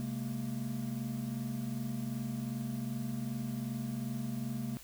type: tone cluster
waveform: triangle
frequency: 132.2 / 208.8 / 231.4 Hz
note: C3 / G#3 / A#3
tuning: +18 / +10 / -13 cents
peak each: -37 / -39 / -36 dBFS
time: 0-4.77 s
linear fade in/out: 0 ms
effects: added 50 Hz sine -59 dBFS peak until 4.83 s + white hiss -54 dBFS RMS until 4.83 s